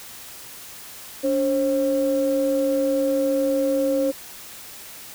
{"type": "tone pair together", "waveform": "sine", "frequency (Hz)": [285.5, 536], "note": ["D4", "C5"], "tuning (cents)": [-49, 42], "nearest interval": "major seventh", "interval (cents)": 1091, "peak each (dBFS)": [-22, -19], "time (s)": [1.23, 4.12], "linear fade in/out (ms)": 20, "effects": ["tanh soft clip ceiling -12 dBFS", "white hiss -40 dBFS RMS until 5.14 s"]}